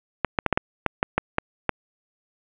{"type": "clicks", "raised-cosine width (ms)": 0.5, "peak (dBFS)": -4, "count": 10, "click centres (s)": [0.247, 0.388, 0.463, 0.527, 0.575, 0.863, 1.029, 1.18, 1.384, 1.693], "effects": ["resampled to 8000 Hz", "7-bit"]}